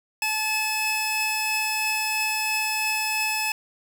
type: tone pair together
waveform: sawtooth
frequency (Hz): 864 / 2589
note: A5 / E7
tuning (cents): -32 / -32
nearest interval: octave + perfect fifth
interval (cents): 1900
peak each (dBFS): -25 / -21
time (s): 0.22-3.52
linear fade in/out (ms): 2
effects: none